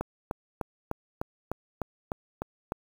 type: click train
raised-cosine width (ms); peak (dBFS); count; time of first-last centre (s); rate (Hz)
1; -16; 10; 0.01-2.721; 3.32
effects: 7-bit